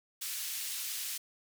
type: band-pass noise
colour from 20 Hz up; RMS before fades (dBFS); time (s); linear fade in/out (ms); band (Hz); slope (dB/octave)
white; -38; 0.21-1.18; 10; 2300 to 16000; 12
effects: none